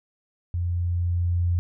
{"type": "tone with level ramp", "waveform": "sine", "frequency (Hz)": 87.31, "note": "F2", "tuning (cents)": 0, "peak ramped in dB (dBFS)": [-23, -19], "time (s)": [0.54, 1.59], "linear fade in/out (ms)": 0, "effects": []}